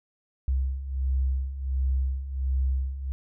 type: beating tone pair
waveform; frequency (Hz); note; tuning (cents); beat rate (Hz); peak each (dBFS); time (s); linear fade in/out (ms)
sine; 65 / 66.4; C2 / C2; -11 / +26; 1.4; -30 / -25; 0.48-3.12; 0
effects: none